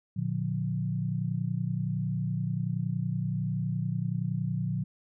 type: chord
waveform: sine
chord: Bb major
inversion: none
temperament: equal with one note detuned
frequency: 116.54 / 146.83 / 177.87 Hz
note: Bb2 / D3 / F3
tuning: 0 / 0 / +32 cents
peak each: -32 dBFS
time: 0.16-4.84 s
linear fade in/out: 10 ms
effects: none